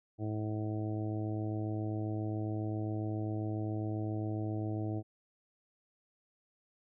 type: harmonic tone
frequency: 107.4 Hz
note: A2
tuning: 41 cents flat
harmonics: 1 / 2 / 3 / 4 / 5 / 6 / 7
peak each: -35 / -44 / -38 / -47 / -50 / -47 / -49 dBFS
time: 0.18-5.03 s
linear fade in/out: 50 ms
effects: none